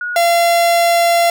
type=tone pair in turn; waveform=sine / 45% pulse; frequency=1451 / 684.8 Hz; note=F#6 / F5; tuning=-34 / -34 cents; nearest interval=octave + minor second; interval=1300 cents; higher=first; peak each=-19 / -10 dBFS; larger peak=second; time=0.01-0.16 / 0.16-1.3 s; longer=second; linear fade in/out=2 ms; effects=none